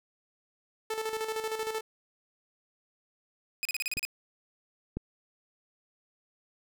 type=tone with tremolo; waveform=sawtooth; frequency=440 Hz; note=A4; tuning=in tune; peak=-26 dBFS; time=0.9-1.81 s; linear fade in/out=5 ms; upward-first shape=square; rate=13 Hz; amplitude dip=55%
type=tone bursts; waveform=sawtooth; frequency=2500 Hz; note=D#7; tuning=8 cents sharp; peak=-26 dBFS; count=8; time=3.63-4.051 s; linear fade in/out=0 ms; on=22 ms; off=35 ms
type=clicks; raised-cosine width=3 ms; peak=-27 / -20 dBFS; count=2; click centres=3.97 / 4.97 s
effects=none

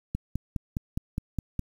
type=click train; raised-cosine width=5 ms; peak=-16 dBFS; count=8; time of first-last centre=0.15-1.593 s; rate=4.85 Hz; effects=8-bit

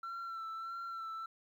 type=tone with vibrato; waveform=sine; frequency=1346 Hz; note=E6; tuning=36 cents sharp; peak=-37 dBFS; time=0.03-1.26 s; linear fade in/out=5 ms; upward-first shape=sine; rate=1.6 Hz; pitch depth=29 cents each way; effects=tanh soft clip ceiling -39 dBFS + 12-bit

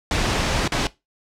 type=noise with dropouts; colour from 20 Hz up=pink; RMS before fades=-21 dBFS; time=0.11-0.87 s; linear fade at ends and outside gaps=1 ms; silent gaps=0.677-0.72 s; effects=noise-tail reverb RT60 0.2 s tail -18 dB re dry + low-pass 6000 Hz 12 dB/octave

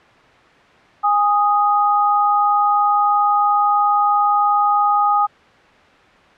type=tone pair together; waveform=sine; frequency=821.5 / 1244.5 Hz; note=G#5 / D#6; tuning=-19 / 0 cents; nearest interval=perfect fifth; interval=719 cents; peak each=-15 dBFS; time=1.03-5.27 s; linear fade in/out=20 ms; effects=white hiss -47 dBFS RMS until 6.37 s + low-pass 2000 Hz 12 dB/octave

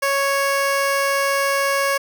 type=tone; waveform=15% pulse; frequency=554 Hz; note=C#5; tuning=1 cent flat; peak=-11 dBFS; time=0.02-1.98 s; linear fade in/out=10 ms; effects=none

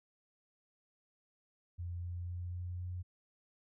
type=tone with pitch steps; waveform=sine; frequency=87.2 / 87.81 / 88.42 / 89.03 / 89.65 Hz; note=F2 / F2 / F2 / F2 / F2; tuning=-2 / +10 / +22 / +34 / +46 cents; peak=-38 dBFS; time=1.78-3.03 s; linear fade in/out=20 ms; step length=250 ms; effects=none

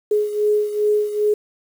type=beating tone pair; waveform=sine; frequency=419.3 / 421.8 Hz; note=G#4 / G#4; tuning=+17 / +27 cents; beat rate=2.5 Hz; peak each=-17 / -22 dBFS; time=0.11-1.34 s; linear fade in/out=5 ms; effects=7-bit

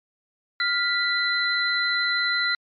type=tone cluster; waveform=sine; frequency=1398 / 1972 / 4047 Hz; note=F6 / B6 / B7; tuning=+1 / -3 / +42 cents; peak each=-25 dBFS; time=0.6-2.55 s; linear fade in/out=2 ms; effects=MP3 64 kbps

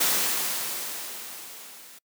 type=noise with level ramp; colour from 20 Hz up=white; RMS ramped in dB=-22 to -48 dBFS; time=0-1.99 s; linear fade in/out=10 ms; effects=noise-tail reverb RT60 0.1 s tail -26 dB re dry + high-pass 200 Hz 12 dB/octave

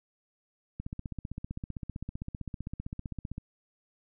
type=click train; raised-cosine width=5 ms; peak=-24 dBFS; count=41; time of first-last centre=0.8-3.381 s; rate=15.5 Hz; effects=none

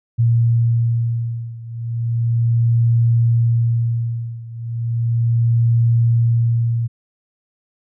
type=beating tone pair; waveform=sine; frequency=116.54 / 116.89 Hz; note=A#2 / A#2; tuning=0 / +5 cents; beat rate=0.35 Hz; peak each=-16 / -18 dBFS; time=0.18-6.88 s; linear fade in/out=20 ms; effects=none

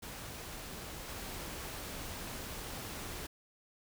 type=noise with level steps; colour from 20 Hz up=pink; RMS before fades=-45 / -43 dBFS; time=0.02-3.27 s; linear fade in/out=10 ms; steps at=1.08 s; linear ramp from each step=10 ms; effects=none

